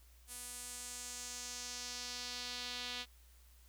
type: tone with band-pass filter sweep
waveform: sawtooth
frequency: 246.1 Hz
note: B3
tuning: 6 cents flat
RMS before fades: -45 dBFS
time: 0.27-3.06 s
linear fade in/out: 50 ms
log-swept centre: 10000 to 3600 Hz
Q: 2.1
effects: added 60 Hz sine -60 dBFS peak until 3.68 s + white hiss -68 dBFS RMS until 3.68 s